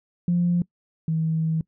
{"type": "tone pair in turn", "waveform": "sine", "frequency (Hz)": [174.61, 160.52], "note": ["F3", "E3"], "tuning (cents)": [0, -46], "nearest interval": "minor second", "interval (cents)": 146, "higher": "first", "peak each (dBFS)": [-17, -20], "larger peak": "first", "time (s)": [[0.28, 0.62], [1.08, 1.61]], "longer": "second", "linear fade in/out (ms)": 2, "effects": ["noise-tail reverb RT60 0.1 s tail -23 dB re dry", "tanh soft clip ceiling -13 dBFS"]}